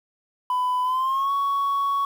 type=tone with pitch glide; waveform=sine; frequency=1000 to 1116 Hz; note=B5 to C#6; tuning=+21 to +11 cents; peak=-18 dBFS; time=0.5-2.05 s; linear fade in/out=2 ms; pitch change=+190 cents; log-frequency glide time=0.83-1.32 s; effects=tanh soft clip ceiling -19 dBFS + 8-bit